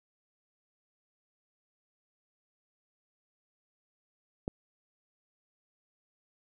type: click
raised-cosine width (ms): 2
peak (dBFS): -19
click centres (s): 4.479
effects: none